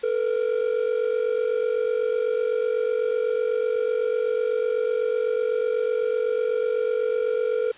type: ring-modulated tone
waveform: triangle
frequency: 466.2 Hz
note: A#4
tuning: in tune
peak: -16 dBFS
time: 0.03-7.72 s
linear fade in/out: 10 ms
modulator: 24 Hz
effects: white hiss -46 dBFS RMS until 7.77 s + resampled to 8000 Hz